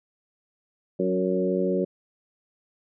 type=harmonic tone with a mistuned harmonic; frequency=92.9 Hz; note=F#2; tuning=7 cents sharp; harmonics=2 / 3 / 4 / 5 / 6; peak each=-27 / -31 / -26 / -29 / -29 dBFS; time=0.99-1.85 s; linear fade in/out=10 ms; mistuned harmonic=4; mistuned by=-16 cents; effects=none